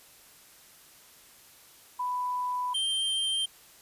sine / square tone pair in turn, 993 / 3153 Hz, B5 / G7, +9 / +9 cents, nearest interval octave + minor sixth, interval 2000 cents, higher second, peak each -28 / -27 dBFS, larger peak second, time 1.99-2.74 / 2.74-3.46 s, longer first, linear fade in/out 10 ms, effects white hiss -55 dBFS RMS until 3.81 s + resampled to 32000 Hz

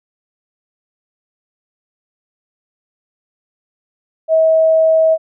sine tone, 642 Hz, E5, 46 cents flat, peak -8 dBFS, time 4.28-5.18 s, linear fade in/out 50 ms, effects none

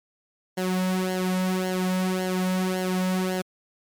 sawtooth tone with flanger, 185 Hz, F#3, in tune, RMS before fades -25 dBFS, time 0.57-3.42 s, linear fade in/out 10 ms, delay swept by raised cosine 0.81 to 2.61 ms, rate 1.8 Hz, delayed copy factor -0.75, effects MP3 96 kbps

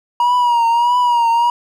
triangle tone with vibrato, 954 Hz, A#5, 40 cents sharp, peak -9 dBFS, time 0.2-1.5 s, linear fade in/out 2 ms, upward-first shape triangle, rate 1.6 Hz, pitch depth 68 cents each way, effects none

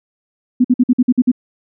sine tone bursts, 249.6 Hz, B3, 19 cents sharp, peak -7 dBFS, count 8, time 0.6-1.317 s, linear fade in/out 10 ms, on 45 ms, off 51 ms, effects none

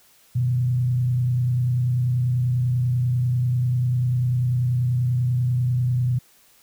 sine tone with frequency modulation, 123.9 Hz, B2, 6 cents sharp, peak -18 dBFS, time 0.35-6.19 s, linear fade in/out 10 ms, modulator 30.2 Hz, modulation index 0.37, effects white hiss -56 dBFS RMS until 6.62 s

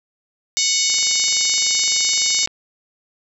harmonic tone, 739 Hz, F#5, 2 cents flat, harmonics 3 / 4 / 5 / 6 / 7 / 8 / 9 / 10, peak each -26 / -28 / -24 / -24 / -23 / -22 / -25 / -24 dBFS, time 0.57-2.46 s, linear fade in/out 0 ms
click train, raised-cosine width 0.3 ms, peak -19 dBFS, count 38, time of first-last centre 0.9-2.474 s, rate 23.5 Hz
effects none

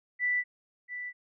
sine tone with echo, 1975.5 Hz, B6, in tune, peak -25 dBFS, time 0.19-0.44 s, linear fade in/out 50 ms, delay 690 ms, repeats 1, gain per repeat -10 dB, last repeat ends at 1.13 s, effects none

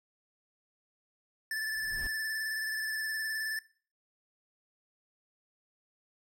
square tone with vibrato, 1750 Hz, A6, 10 cents flat, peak -33 dBFS, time 1.51-3.59 s, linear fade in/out 2 ms, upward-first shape square, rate 19 Hz, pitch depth 21 cents each way
brown noise with exponential growth, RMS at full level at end -37 dBFS, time 1.61-2.07 s, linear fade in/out 1 ms, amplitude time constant 99 ms
effects noise-tail reverb RT60 0.4 s tail -19 dB re dry

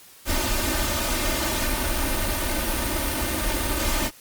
pink noise with comb filter, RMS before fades -24 dBFS, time 0.25-4.11 s, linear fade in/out 50 ms, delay 3.3 ms, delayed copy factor +0.9, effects white hiss -49 dBFS RMS until 4.2 s + Opus 48 kbps

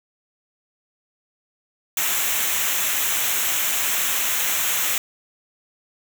white noise with comb filter, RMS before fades -22 dBFS, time 1.97-4.98 s, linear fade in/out 2 ms, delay 0.21 ms, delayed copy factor -0.65, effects none

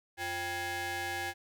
sawtooth ring-modulated tone, 440 Hz, A4, in tune, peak -27 dBFS, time 0.17-1.34 s, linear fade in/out 50 ms, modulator 1230 Hz, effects none

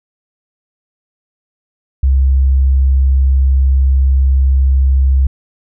sine tone, 66.7 Hz, C2, 34 cents sharp, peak -7 dBFS, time 2.03-5.27 s, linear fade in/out 5 ms, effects none

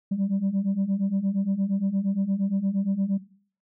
sine beating tone pair, 190.7 / 199.3 Hz, G3 / G3, -47 / +29 cents, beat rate 8.6 Hz, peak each -26 / -23 dBFS, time 0.11-3.18 s, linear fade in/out 10 ms, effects noise-tail reverb RT60 0.5 s tail -17 dB re dry + tanh soft clip ceiling -19 dBFS

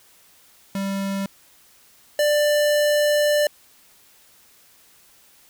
square tone pair in turn, 196 / 591.6 Hz, G3 / D5, 0 / +13 cents, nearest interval octave + perfect fifth, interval 1913 cents, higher second, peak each -24 / -17 dBFS, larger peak second, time 0.75-1.26 / 2.19-3.47 s, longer second, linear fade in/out 2 ms, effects white hiss -54 dBFS RMS until 5.49 s

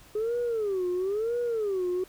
sine tone with vibrato, 415.3 Hz, G#4, in tune, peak -24 dBFS, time 0.15-2.04 s, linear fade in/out 5 ms, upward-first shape sine, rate 1 Hz, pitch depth 260 cents each way, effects tanh soft clip ceiling -23 dBFS + pink hiss -54 dBFS RMS until 2.08 s

